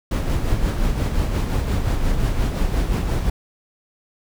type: noise with tremolo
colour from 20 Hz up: brown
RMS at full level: -18 dBFS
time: 0.11-3.3 s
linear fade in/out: 5 ms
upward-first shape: sine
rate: 5.7 Hz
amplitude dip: 45%
effects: none